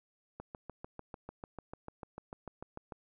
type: click train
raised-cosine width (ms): 1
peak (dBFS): -29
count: 18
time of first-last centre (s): 0.4-2.922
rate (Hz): 6.74
effects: none